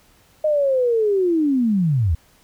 sine linear sweep, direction down, 622.3 to 71.3 Hz, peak -15 dBFS, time 0.44-2.15 s, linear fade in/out 5 ms, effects pink hiss -55 dBFS RMS until 2.43 s

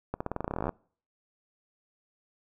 accelerating click train, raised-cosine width 1 ms, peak -17 dBFS, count 19, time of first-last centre 0.14-0.692 s, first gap 65 ms, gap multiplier 0.9, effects noise-tail reverb RT60 0.5 s tail -26 dB re dry

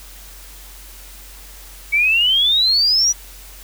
sine exponential sweep, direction up, 2252 to 5920 Hz, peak -12 dBFS, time 1.92-3.13 s, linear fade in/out 20 ms, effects added 46 Hz sine -39 dBFS peak until 3.63 s + white hiss -41 dBFS RMS until 3.63 s

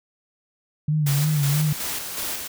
sine tone with vibrato, 147.3 Hz, D3, 6 cents sharp, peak -18 dBFS, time 0.88-1.73 s, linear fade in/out 5 ms, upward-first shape sine, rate 3 Hz, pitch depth 84 cents each way
white noise with tremolo, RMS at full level -28 dBFS, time 1.06-2.48 s, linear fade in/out 10 ms, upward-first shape square, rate 2.7 Hz, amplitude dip 40%
effects none

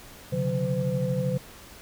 sine tone cluster, 131.4 / 144 / 182.1 / 509 Hz, C3 / D3 / F#3 / C5, +8 / -34 / -27 / -48 cents, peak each -29 dBFS, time 0.32-1.38 s, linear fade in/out 10 ms, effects tanh soft clip ceiling -13 dBFS + pink hiss -47 dBFS RMS until 1.81 s

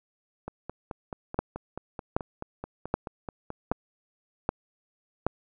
two click trains, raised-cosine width 1 ms, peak -10 / -21 dBFS, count 6 / 16, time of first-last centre 1.39-5.266 / 0.48-3.72 s, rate 1.29 / 4.63 Hz, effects none

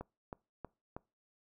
click train, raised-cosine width 1 ms, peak -28 dBFS, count 4, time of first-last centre 0.01-0.965 s, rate 3.14 Hz, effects noise-tail reverb RT60 0.3 s tail -24 dB re dry

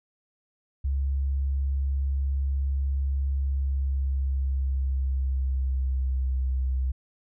sine tone with pitch glide, 68.4 to 64.86 Hz, C#2 to C2, -23 to -15 cents, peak -23 dBFS, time 0.84-6.92 s, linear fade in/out 10 ms, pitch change -92 cents, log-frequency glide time 3.36-6.36 s, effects none

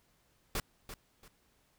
pink noise with echo, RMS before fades -34 dBFS, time 0.55-0.6 s, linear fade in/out 2 ms, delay 340 ms, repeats 2, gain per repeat -11 dB, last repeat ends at 1.28 s, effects pink hiss -71 dBFS RMS until 1.78 s

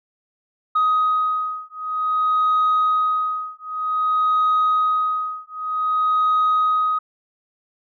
sine beating tone pair, 1255 / 1255.53 Hz, D#6 / D#6, +15 / +15 cents, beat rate 0.53 Hz, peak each -19 dBFS, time 0.75-6.99 s, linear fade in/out 10 ms, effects tanh soft clip ceiling -12 dBFS

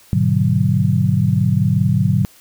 sine chord, G# half-diminished seventh, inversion none, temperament just, 103.83 / 124.59 / 149.51 / 186.89 Hz, G#2 / B2 / D3 / F#3, 0 / +16 / +31 / +18 cents, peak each -18 dBFS, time 0.13-2.25 s, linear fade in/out 0 ms, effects white hiss -48 dBFS RMS until 2.4 s

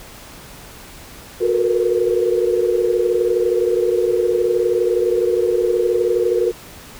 sine tone cluster, 363.6 / 438.2 / 470.7 / 490 Hz, F#4 / A4 / A#4 / B4, -30 / -7 / +17 / -14 cents, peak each -18 / -23 / -18 / -24 dBFS, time 1.4-6.52 s, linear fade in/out 20 ms, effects pink hiss -39 dBFS RMS until 6.99 s

